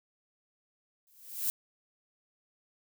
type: noise with exponential growth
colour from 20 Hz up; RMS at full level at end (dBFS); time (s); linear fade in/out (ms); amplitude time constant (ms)
violet; -28; 1.07-1.5; 0; 93
effects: none